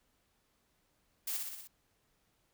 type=noise with echo; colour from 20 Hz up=blue; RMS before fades=-37 dBFS; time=1.27-1.37 s; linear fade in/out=5 ms; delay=61 ms; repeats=5; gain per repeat=-3 dB; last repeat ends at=1.675 s; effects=pink hiss -75 dBFS RMS until 2.53 s